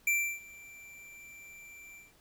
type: tone with ADSR envelope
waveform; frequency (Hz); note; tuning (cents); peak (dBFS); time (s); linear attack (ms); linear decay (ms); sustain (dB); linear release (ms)
square; 2349; D7; 0; -25; 0.07-2.13; 4; 320; -24; 170
effects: pink hiss -64 dBFS RMS until 2.2 s